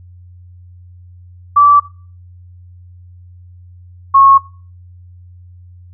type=tone pair in turn; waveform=sine; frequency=1159 / 1094 Hz; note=D6 / C#6; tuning=-23 / -23 cents; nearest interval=minor second; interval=100 cents; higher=first; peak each=-4 dBFS; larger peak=neither; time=1.56-1.8 / 4.14-4.38 s; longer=neither; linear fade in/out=10 ms; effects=noise-tail reverb RT60 0.4 s tail -20 dB re dry + added 89 Hz sine -36 dBFS peak until 5.93 s